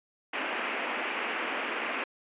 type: band-pass noise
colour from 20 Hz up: white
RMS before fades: -33 dBFS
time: 0.33-2.04 s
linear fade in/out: 5 ms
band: 230 to 2800 Hz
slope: 48 dB/octave
effects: resampled to 8000 Hz